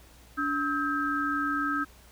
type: tone cluster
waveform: sine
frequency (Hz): 287.9 / 1286 / 1584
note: D4 / E6 / G6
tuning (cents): -34 / -43 / +18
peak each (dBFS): -31 / -29 / -31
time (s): 0.37-1.85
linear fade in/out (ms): 20
effects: added 60 Hz sine -54 dBFS peak until 2.11 s + pink hiss -56 dBFS RMS until 2.11 s